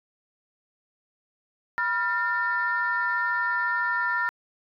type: tone cluster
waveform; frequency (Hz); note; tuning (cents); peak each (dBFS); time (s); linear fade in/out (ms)
sine; 973 / 1393 / 1801; B5 / F6 / A6; -26 / -5 / +40; -29 / -26 / -26; 1.78-4.29; 0
effects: tanh soft clip ceiling -15 dBFS